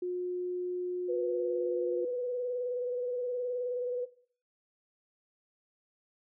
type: tone with pitch glide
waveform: sine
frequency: 359.6 to 357.1 Hz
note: F#4 to F4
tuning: -49 to +39 cents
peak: -31 dBFS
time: 0.02-2.05 s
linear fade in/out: 5 ms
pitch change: -12 cents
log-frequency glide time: 1.19-1.57 s
type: tone with vibrato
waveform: sine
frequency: 493.9 Hz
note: B4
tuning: in tune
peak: -30 dBFS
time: 1.08-4.06 s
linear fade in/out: 20 ms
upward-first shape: square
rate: 19 Hz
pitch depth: 22 cents each way
effects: noise-tail reverb RT60 0.5 s tail -18 dB re dry